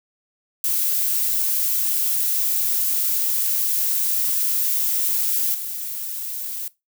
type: noise with level steps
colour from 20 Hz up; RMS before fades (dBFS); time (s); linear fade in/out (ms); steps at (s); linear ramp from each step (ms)
violet; -21 / -29; 0.64-6.68; 2; 5.54; 10
effects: noise-tail reverb RT60 0.2 s tail -19 dB re dry